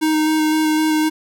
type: tone with vibrato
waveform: square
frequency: 311.1 Hz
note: D#4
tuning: in tune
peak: -15 dBFS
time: 0.01-1.1 s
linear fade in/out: 20 ms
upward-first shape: square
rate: 3.9 Hz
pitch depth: 10 cents each way
effects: none